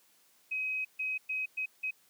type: tone bursts at uneven times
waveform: sine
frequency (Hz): 2532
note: D#7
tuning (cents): +30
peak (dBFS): -31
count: 5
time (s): 0.51-0.85 / 0.99-1.18 / 1.29-1.46 / 1.57-1.66 / 1.83-1.91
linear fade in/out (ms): 10
effects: white hiss -66 dBFS RMS until 2.09 s + high-pass 150 Hz 12 dB/octave